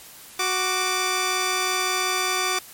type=tone pair together; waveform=10% pulse; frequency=370 / 1175.4 Hz; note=F#4 / D6; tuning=0 / +1 cents; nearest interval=octave + minor sixth; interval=2001 cents; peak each=-17 / -15 dBFS; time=0.39-2.59 s; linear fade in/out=5 ms; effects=white hiss -44 dBFS RMS until 2.73 s + MP3 64 kbps